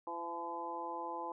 harmonic tone with a mistuned harmonic, 169.4 Hz, E3, 48 cents sharp, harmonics 2 / 3 / 4 / 5 / 6, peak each -47 / -47 / -49 / -42 / -43 dBFS, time 0.07-1.32 s, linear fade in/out 2 ms, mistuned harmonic 5, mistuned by +20 cents, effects none

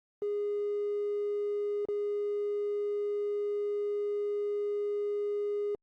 triangle tone with dropouts, 411.7 Hz, G#4, 15 cents flat, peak -26 dBFS, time 0.22-5.75 s, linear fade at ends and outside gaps 1 ms, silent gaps 1.852-1.886 s, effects tanh soft clip ceiling -26 dBFS + Opus 32 kbps

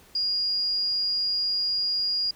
sine tone, 4852 Hz, D#8, 44 cents flat, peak -23 dBFS, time 0.15-2.31 s, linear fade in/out 5 ms, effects pink hiss -54 dBFS RMS until 2.35 s

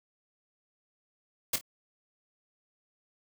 white noise with echo, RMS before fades -27 dBFS, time 1.53-1.56 s, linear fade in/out 5 ms, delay 26 ms, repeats 2, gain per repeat -11 dB, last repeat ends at 1.612 s, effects none

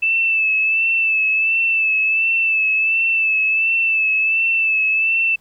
sine tone with vibrato, 2637 Hz, E7, in tune, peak -14 dBFS, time 0.02-5.36 s, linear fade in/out 10 ms, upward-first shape sine, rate 1.4 Hz, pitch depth 35 cents each way, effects pink hiss -58 dBFS RMS until 5.4 s

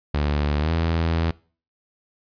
sawtooth tone with pitch glide, 73.42 to 82.41 Hz, D2 to E2, 0 to 0 cents, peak -16 dBFS, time 0.14-1.31 s, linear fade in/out 5 ms, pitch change +200 cents, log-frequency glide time 0.59-0.71 s, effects noise-tail reverb RT60 0.4 s tail -22 dB re dry + resampled to 11025 Hz

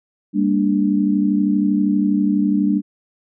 sine chord, G minor, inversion none, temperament equal with one note detuned, 200.7 / 233.1 / 293.7 Hz, G3 / Bb3 / D4, +41 / 0 / 0 cents, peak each -17 / -22 / -18 dBFS, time 0.33-2.82 s, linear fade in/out 50 ms, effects none

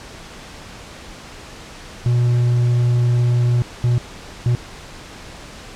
triangle tone bursts at uneven times, 121.1 Hz, B2, 34 cents flat, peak -11 dBFS, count 3, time 2.06-3.62 / 3.84-3.98 / 4.46-4.55 s, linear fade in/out 0 ms, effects pink hiss -37 dBFS RMS until 5.75 s + low-pass 7000 Hz 12 dB/octave

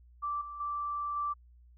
sine tone with level steps, 1169 Hz, D6, 8 cents flat, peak -31 / -40 / -32 / -30 dBFS, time 0.22-1.34 s, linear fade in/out 20 ms, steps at 0.41 / 0.6 / 1.16 s, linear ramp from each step 5 ms, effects added 60 Hz sine -55 dBFS peak until 1.77 s

